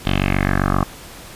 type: tone with low-pass filter sweep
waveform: 10% pulse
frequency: 47.64 Hz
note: G1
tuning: 49 cents flat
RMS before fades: -18 dBFS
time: 0.05-0.84 s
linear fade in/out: 10 ms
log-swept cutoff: 3400 to 1100 Hz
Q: 3.8
effects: pink hiss -38 dBFS RMS until 1.35 s + resampled to 32000 Hz